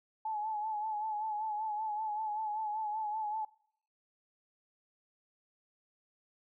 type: tone with vibrato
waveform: sine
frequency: 857 Hz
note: A5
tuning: 46 cents flat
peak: -33 dBFS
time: 0.25-3.45 s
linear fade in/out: 5 ms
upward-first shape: sine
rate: 5.2 Hz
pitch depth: 51 cents each way
effects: noise-tail reverb RT60 0.7 s tail -25 dB re dry